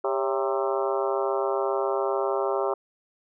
harmonic tone with a mistuned harmonic, 132.5 Hz, C3, 22 cents sharp, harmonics 3 / 4 / 5 / 6 / 7 / 8 / 9 / 10, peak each -27 / -29 / -31 / -33 / -34 / -35 / -36 / -37 dBFS, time 0.04-2.74 s, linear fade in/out 5 ms, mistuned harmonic 4, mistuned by +81 cents, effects none

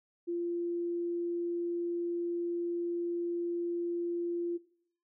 sine tone, 344.9 Hz, F4, 22 cents flat, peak -31 dBFS, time 0.27-4.58 s, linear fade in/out 20 ms, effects noise-tail reverb RT60 0.6 s tail -18 dB re dry

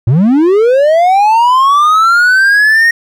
triangle linear sweep, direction up, 103.83 to 1872 Hz, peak -3 dBFS, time 0.07-2.91 s, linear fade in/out 5 ms, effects none

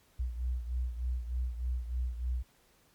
sine beating tone pair, 60.9 / 64.2 Hz, B1 / C2, -24 / -32 cents, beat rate 3.3 Hz, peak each -32 / -38 dBFS, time 0.19-2.43 s, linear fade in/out 10 ms, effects pink hiss -66 dBFS RMS until 2.94 s + MP3 96 kbps

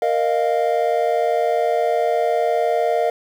triangle chord, Bb suspended fourth, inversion none, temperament equal with one note detuned, 466.2 / 618.7 / 698.5 Hz, Bb4 / Eb5 / F5, 0 / -10 / 0 cents, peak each -19 / -19 / -18 dBFS, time 0.02-3.1 s, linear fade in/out 2 ms, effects 8-bit

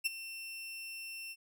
sawtooth tone with ADSR envelope, 2700 Hz, E7, 41 cents sharp, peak -24 dBFS, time 0.04-1.36 s, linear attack 22 ms, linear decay 18 ms, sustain -15 dB, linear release 47 ms, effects none

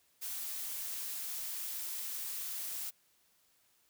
blue noise, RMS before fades -40 dBFS, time 0.21-2.91 s, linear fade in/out 20 ms, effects white hiss -71 dBFS RMS until 3.89 s

